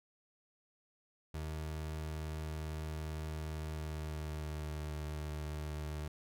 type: tone with pitch glide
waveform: 30% pulse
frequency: 77.7 to 75.62 Hz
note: D#2 to D#2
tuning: -2 to -49 cents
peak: -36 dBFS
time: 1.34-6.08 s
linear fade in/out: 5 ms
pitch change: -47 cents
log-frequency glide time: 3.61-4.94 s
effects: none